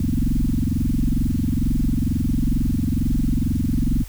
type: tone with frequency modulation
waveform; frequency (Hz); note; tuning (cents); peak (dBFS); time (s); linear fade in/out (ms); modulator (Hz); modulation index
sine; 100.6; G2; +45; -17; 0-4.04; 5; 22.2; 7.8
effects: added 50 Hz sine -35 dBFS peak until 4.08 s + white hiss -45 dBFS RMS until 4.08 s